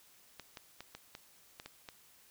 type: clicks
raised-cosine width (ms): 0.2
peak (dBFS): -28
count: 8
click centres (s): 0.397 / 0.572 / 0.806 / 0.95 / 1.151 / 1.599 / 1.66 / 1.888
effects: white hiss -63 dBFS RMS until 2.3 s